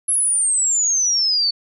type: exponential sweep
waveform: sine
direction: down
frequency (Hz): 11060 to 4435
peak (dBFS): -15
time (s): 0.08-1.51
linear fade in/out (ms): 10
effects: none